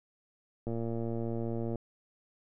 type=click train; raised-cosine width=2 ms; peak=-23 dBFS; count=126; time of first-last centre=0.67-1.757 s; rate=115 Hz; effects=none